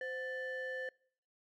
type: ring-modulated tone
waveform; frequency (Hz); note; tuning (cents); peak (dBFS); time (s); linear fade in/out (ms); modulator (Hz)
triangle; 622.3; D#5; 0; -33; 0.01-0.89; 2; 1140
effects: noise-tail reverb RT60 0.6 s tail -25 dB re dry